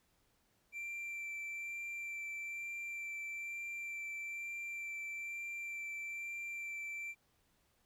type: tone with vibrato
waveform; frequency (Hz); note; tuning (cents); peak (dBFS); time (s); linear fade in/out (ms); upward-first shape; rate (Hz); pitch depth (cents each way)
triangle; 2349; D7; 0; -39; 0.72-7.15; 50; sine; 1.1; 10
effects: pink hiss -75 dBFS RMS until 7.85 s